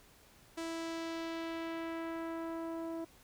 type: tone with low-pass filter sweep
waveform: sawtooth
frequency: 329.4 Hz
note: E4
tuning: 1 cent flat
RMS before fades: -40 dBFS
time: 0.57-3.05 s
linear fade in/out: 10 ms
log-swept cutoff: 8800 to 730 Hz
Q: 0.99
effects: pink hiss -62 dBFS RMS until 3.23 s